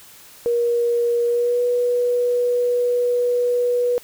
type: tone with pitch glide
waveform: sine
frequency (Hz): 474.6 to 487.7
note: A#4 to B4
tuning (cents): +31 to -22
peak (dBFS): -16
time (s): 0.46-3.98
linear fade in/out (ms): 0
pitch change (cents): +47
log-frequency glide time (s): 1.26-1.62
effects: white hiss -45 dBFS RMS until 4.03 s